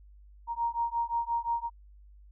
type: beating tone pair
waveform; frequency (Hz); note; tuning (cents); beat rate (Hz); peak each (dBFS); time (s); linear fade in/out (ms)
sine; 932.3 / 938; A#5 / A#5; 0 / +11; 5.7; -31; 0.47-1.7; 50
effects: added 50 Hz sine -51 dBFS peak until 2.31 s